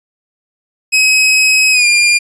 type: tone with pitch glide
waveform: sawtooth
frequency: 2546 to 2403 Hz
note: D#7 to D7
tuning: +39 to +39 cents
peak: -4 dBFS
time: 0.92-2.19 s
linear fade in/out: 20 ms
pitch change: -100 cents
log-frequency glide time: 1.72-1.86 s
effects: resampled to 22050 Hz